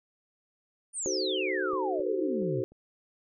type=exponential sweep; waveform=sine; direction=down; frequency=9397 to 110 Hz; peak=-31 dBFS; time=0.93-2.64 s; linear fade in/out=50 ms
type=chord; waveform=sine; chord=D# diminished seventh; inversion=none; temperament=equal with one note detuned; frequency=311.1 / 376.5 / 440 / 523.3 Hz; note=D#4 / F#4 / A4 / C5; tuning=0 / +30 / 0 / 0 cents; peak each=-37 / -31 / -37 / -35 dBFS; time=1.06-2.64 s; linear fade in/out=0 ms
type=clicks; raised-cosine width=2 ms; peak=-34 / -38 / -38 / -43 dBFS; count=4; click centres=1.734 / 1.997 / 2.423 / 2.72 s
effects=none